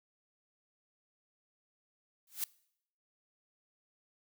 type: noise with exponential growth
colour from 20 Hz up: blue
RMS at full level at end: -31 dBFS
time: 2.27-2.44 s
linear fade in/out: 2 ms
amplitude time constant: 35 ms
effects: noise-tail reverb RT60 0.7 s tail -23 dB re dry